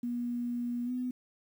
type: tone with pitch glide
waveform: sine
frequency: 240.8 to 250.6 Hz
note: B3 to B3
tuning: -44 to +25 cents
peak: -31 dBFS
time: 0.03-1.11 s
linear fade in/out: 5 ms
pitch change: +69 cents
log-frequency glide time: 0.85-0.91 s
effects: 10-bit